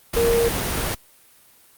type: tone in noise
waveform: sine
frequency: 466.2 Hz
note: A#4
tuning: in tune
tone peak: -16 dBFS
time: 0.16-0.49 s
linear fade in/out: 10 ms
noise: pink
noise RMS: -24 dBFS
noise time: 0.13-0.95 s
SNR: +5 dB
effects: white hiss -53 dBFS RMS until 1.77 s + Opus 32 kbps